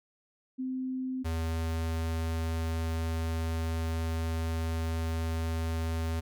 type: tone pair in turn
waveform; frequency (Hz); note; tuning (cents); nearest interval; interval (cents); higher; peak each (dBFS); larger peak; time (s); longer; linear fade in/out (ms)
sine / square; 258.7 / 81.63; C4 / E2; -19 / -16; octave + minor sixth; 1997; first; -31 / -30; second; 0.58-1.24 / 1.24-6.21; second; 20
effects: none